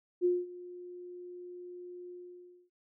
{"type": "tone with ADSR envelope", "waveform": "sine", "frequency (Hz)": 356.3, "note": "F4", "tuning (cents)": 35, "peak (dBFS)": -23, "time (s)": [0.21, 2.7], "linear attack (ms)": 39, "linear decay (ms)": 210, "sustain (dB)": -20, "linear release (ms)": 600, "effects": []}